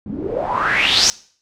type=noise with low-pass filter sweep; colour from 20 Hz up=white; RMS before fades=-18 dBFS; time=0.06-1.1 s; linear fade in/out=0 ms; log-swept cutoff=200 to 6200 Hz; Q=5.8; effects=noise-tail reverb RT60 0.5 s tail -22 dB re dry